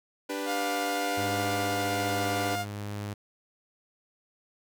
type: chord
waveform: sawtooth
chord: G major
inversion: second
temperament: equal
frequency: 293.7 / 392 / 493.9 Hz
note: D4 / G4 / B4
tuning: 0 / 0 / 0 cents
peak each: -30 / -34 / -31 dBFS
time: 0.29-2.56 s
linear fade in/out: 10 ms
type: tone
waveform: sawtooth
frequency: 707 Hz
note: F5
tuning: 21 cents sharp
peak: -26 dBFS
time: 0.45-2.66 s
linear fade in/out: 50 ms
type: tone with tremolo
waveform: sawtooth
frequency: 102.9 Hz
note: G#2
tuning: 16 cents flat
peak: -29 dBFS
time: 1.17-3.14 s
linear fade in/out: 10 ms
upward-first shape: triangle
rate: 1.2 Hz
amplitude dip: 25%
effects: none